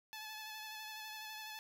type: tone with vibrato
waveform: 10% pulse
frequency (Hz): 864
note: A5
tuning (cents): -32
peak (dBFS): -37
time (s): 0.13-1.59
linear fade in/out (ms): 0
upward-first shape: sine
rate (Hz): 12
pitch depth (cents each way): 24
effects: none